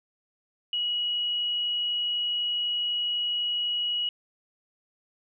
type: tone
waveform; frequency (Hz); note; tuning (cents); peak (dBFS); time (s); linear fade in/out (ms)
sine; 2912; F#7; -28; -25; 0.73-4.09; 2
effects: none